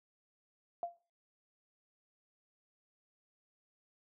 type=tone with exponential decay; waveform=sine; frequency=691 Hz; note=F5; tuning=19 cents flat; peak=-31 dBFS; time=0.83-0.97 s; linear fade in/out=1 ms; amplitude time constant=30 ms; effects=noise-tail reverb RT60 0.4 s tail -21 dB re dry